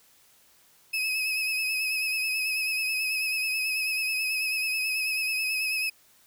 35% pulse tone with vibrato, 2560 Hz, D#7, 49 cents sharp, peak -24 dBFS, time 0.93-5.9 s, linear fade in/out 10 ms, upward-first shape sine, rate 9.2 Hz, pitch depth 39 cents each way, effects white hiss -60 dBFS RMS until 6.26 s

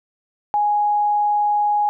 sine tone, 830.6 Hz, G#5, in tune, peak -15 dBFS, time 0.54-1.89 s, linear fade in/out 0 ms, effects none

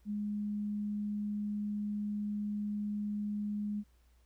sine tone, 207.7 Hz, G#3, in tune, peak -33 dBFS, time 0.05-3.84 s, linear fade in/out 50 ms, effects added 60 Hz sine -63 dBFS peak until 4.25 s + pink hiss -74 dBFS RMS until 4.25 s

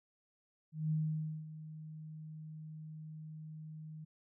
sine tone with ADSR envelope, 155.8 Hz, D#3, 3 cents sharp, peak -30 dBFS, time 0.72-4.05 s, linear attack 190 ms, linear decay 540 ms, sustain -15 dB, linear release 12 ms, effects none

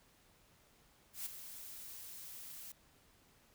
blue noise with ADSR envelope, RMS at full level -40 dBFS, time 1.13-2.72 s, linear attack 130 ms, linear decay 9 ms, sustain -10 dB, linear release 3 ms, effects pink hiss -68 dBFS RMS until 3.54 s

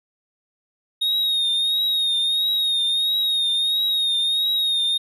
triangle tone with vibrato, 3729 Hz, A#7, in tune, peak -17 dBFS, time 1.01-4.98 s, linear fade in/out 10 ms, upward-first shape triangle, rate 1.5 Hz, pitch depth 58 cents each way, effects none

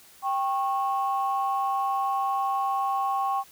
sine tone pair together, 787 / 1094.7 Hz, G5 / C#6, +7 / -22 cents, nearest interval tritone, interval 571 cents, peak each -25 / -26 dBFS, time 0.22-3.44 s, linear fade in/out 50 ms, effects tanh soft clip ceiling -17 dBFS + white hiss -53 dBFS RMS until 3.51 s

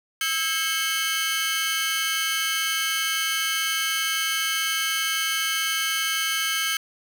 sawtooth tone cluster, 1306 / 1618 / 2189 / 3050 Hz, E6 / G#6 / C#7 / G7, -17 / -46 / -22 / -48 cents, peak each -28 / -25 / -25 / -24 dBFS, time 0.21-6.77 s, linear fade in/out 2 ms, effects none

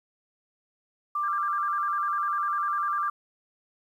sine tone, 1181 Hz, D6, 9 cents sharp, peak -25 dBFS, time 1.15-3.1 s, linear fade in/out 5 ms
sine tone with vibrato, 1480 Hz, F#6, in tune, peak -33 dBFS, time 1.23-3.1 s, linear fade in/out 10 ms, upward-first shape square, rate 10 Hz, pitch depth 150 cents each way
effects 10-bit

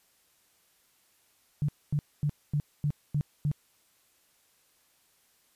sine tone bursts, 146.83 Hz, D3, in tune, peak -24 dBFS, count 7, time 1.62-3.515 s, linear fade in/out 0 ms, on 65 ms, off 240 ms, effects white hiss -67 dBFS RMS until 5.55 s + resampled to 32000 Hz

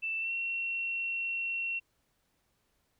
sine tone with pitch glide, 2660 to 2724 Hz, E7 to F7, +15 to -44 cents, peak -31 dBFS, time 0.02-1.8 s, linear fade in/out 20 ms, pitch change +41 cents, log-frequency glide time 0.19-0.32 s, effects pink hiss -75 dBFS RMS until 2.99 s

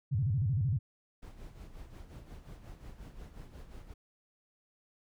sine tone with vibrato, 116.8 Hz, A#2, 4 cents sharp, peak -27 dBFS, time 0.11-0.79 s, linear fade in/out 20 ms, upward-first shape square, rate 13 Hz, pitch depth 290 cents each way
brown noise with tremolo, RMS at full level -46 dBFS, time 1.22-3.94 s, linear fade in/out 10 ms, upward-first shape sine, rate 5.6 Hz, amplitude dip 60%
effects none

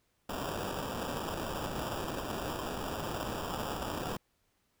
blue noise with sample-and-hold, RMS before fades -37 dBFS, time 0.29-4.17 s, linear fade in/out 5 ms, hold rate 2100 Hz, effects pink hiss -75 dBFS RMS until 4.8 s

